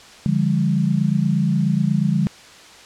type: chord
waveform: sine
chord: D diminished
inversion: none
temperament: equal with one note detuned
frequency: 146.83 / 174.61 / 203.6 Hz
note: D3 / F3 / Ab3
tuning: 0 / 0 / -34 cents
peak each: -20 dBFS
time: 0.26-2.27 s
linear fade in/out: 0 ms
effects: white hiss -43 dBFS RMS until 2.85 s + low-pass 6000 Hz 12 dB/octave